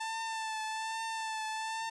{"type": "tone with vibrato", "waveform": "sawtooth", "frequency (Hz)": 886, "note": "A5", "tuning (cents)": 12, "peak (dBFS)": -31, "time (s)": [0, 1.9], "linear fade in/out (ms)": 10, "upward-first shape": "triangle", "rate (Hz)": 1.2, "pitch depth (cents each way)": 32, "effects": ["resampled to 22050 Hz"]}